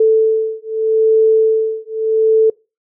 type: beating tone pair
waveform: sine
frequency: 440.7 / 441.51 Hz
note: A4 / A4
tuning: +3 / +6 cents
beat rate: 0.81 Hz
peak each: -13 dBFS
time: 0-2.5 s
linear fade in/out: 5 ms
effects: noise-tail reverb RT60 0.3 s tail -26 dB re dry